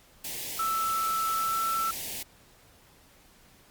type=band-stop noise; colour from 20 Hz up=white; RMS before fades=-36 dBFS; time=0.24-2.23 s; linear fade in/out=5 ms; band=910 to 1800 Hz; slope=48 dB/octave
type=tone with pitch glide; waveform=sine; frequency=1318.5 to 1330.7 Hz; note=E6 to E6; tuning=0 to +16 cents; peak=-26 dBFS; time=0.59-1.91 s; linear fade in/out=5 ms; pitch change=+16 cents; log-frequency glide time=1.36-1.59 s
effects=pink hiss -58 dBFS RMS until 3.7 s + Opus 48 kbps